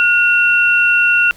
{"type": "tone pair together", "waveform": "sine", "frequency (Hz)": [1439, 2725], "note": ["F#6", "F7"], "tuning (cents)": [-49, -43], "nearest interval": "major seventh", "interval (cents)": 1106, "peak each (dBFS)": -12, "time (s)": [0, 1.31], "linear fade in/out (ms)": 0, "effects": ["pink hiss -45 dBFS RMS until 1.36 s"]}